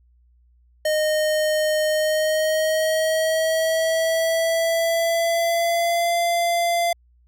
square tone with pitch glide, 616 to 687.5 Hz, D#5 to F5, -17 to -27 cents, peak -19 dBFS, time 0.85-6.93 s, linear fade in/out 5 ms, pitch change +190 cents, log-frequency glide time 1.88-6.17 s, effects added 60 Hz sine -54 dBFS peak until 7.27 s

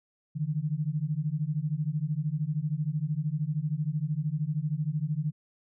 sine beating tone pair, 145.4 / 158.4 Hz, D3 / D#3, -17 / +31 cents, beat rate 13 Hz, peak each -30 dBFS, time 0.35-5.32 s, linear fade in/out 20 ms, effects none

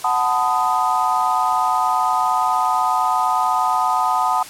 sine chord, B dominant seventh, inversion second, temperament equal with one note detuned, 740 / 880 / 1008.5 / 1244.5 Hz, F#5 / A5 / B5 / D#6, 0 / 0 / +36 / 0 cents, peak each -21 dBFS, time 0.04-4.43 s, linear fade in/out 5 ms, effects white hiss -36 dBFS RMS until 4.49 s + low-pass 11000 Hz 12 dB/octave

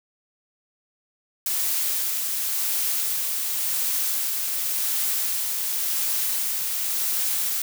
blue noise with tremolo, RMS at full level -24 dBFS, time 1.46-7.62 s, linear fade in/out 2 ms, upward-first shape sine, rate 0.91 Hz, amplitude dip 25%, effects none

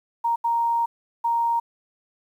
sine tone bursts at uneven times, 932.3 Hz, A#5, in tune, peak -19 dBFS, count 3, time 0.24-0.36 / 0.44-0.86 / 1.24-1.6 s, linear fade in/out 10 ms, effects 9-bit

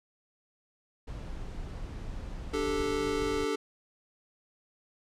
brown noise, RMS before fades -39 dBFS, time 1.07-3.45 s, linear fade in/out 10 ms
square chord, D suspended fourth, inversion none, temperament equal, 293.7 / 392 / 440 Hz, D4 / G4 / A4, 0 / 0 / 0 cents, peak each -35 / -35 / -32 dBFS, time 2.53-3.56 s, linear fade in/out 10 ms
effects low-pass 8000 Hz 12 dB/octave

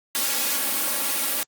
white noise with comb filter, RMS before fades -24 dBFS, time 0.15-1.43 s, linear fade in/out 0 ms, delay 3.6 ms, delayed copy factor +1, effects high-pass 200 Hz 12 dB/octave + Opus 48 kbps

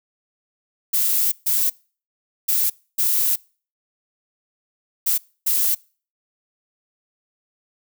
violet noise bursts at uneven times, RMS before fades -19 dBFS, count 6, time 0.93-1.32 / 1.46-1.7 / 2.48-2.7 / 2.98-3.36 / 5.06-5.18 / 5.46-5.75 s, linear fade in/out 10 ms, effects noise-tail reverb RT60 0.4 s tail -25 dB re dry

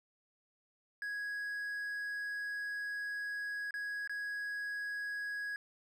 triangle tone with dropouts, 1661.2 Hz, G#6, in tune, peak -35 dBFS, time 1.02-5.56 s, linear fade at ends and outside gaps 1 ms, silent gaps 3.708-3.74 / 4.075-4.095 s, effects none

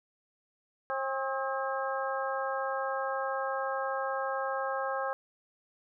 harmonic tone with a mistuned harmonic, 268.4 Hz, C4, 44 cents sharp, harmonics 2 / 3 / 4 / 5 / 6, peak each -34 / -36 / -37 / -38 / -39 dBFS, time 0.9-5.13 s, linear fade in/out 0 ms, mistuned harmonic 5, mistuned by -70 cents, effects none

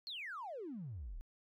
triangle exponential sweep, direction down, 4435 to 31.69 Hz, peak -39 dBFS, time 0.07-1.21 s, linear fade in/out 0 ms, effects tanh soft clip ceiling -40 dBFS

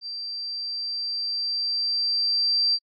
sine tone with level ramp, 4699 Hz, D8, in tune, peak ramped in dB -31 to -18 dBFS, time 0.01-2.79 s, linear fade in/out 50 ms, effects AAC 32 kbps

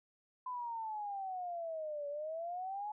sine exponential two-way sweep, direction down then up, 1017 to 570 to 854 Hz, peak -38 dBFS, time 0.46-2.92 s, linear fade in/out 5 ms, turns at 2.08 s, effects none

